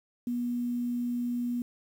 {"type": "tone with quantisation", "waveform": "sine", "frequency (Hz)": 242, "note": "B3", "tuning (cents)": -35, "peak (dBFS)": -28, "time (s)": [0.27, 1.62], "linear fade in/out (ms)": 2, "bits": 9, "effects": []}